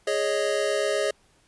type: chord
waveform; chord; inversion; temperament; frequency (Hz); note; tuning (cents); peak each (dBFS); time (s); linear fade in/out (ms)
square; Ab suspended fourth; none; equal; 415.3 / 554.4 / 622.3; Ab4 / Db5 / Eb5; 0 / 0 / 0; -28; 0.07-1.11; 5
effects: pink hiss -62 dBFS RMS until 1.47 s + resampled to 24000 Hz